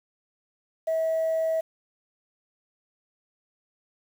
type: tone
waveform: sine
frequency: 646 Hz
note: E5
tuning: 35 cents flat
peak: -21 dBFS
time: 0.87-1.61 s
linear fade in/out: 10 ms
effects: tanh soft clip ceiling -20 dBFS + 8-bit